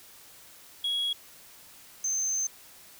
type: tone pair in turn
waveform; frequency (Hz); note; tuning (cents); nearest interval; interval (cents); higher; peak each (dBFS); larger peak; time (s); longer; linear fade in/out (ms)
sine; 3322 / 6257; G#7 / G8; 0 / -4; major seventh; 1096; second; -24; neither; 0.84-1.13 / 2.04-2.47; second; 5
effects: tanh soft clip ceiling -25 dBFS + white hiss -52 dBFS RMS until 2.99 s